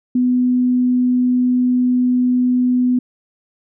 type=tone; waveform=sine; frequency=249.5 Hz; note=B3; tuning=18 cents sharp; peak=-12 dBFS; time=0.15-2.99 s; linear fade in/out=5 ms; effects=none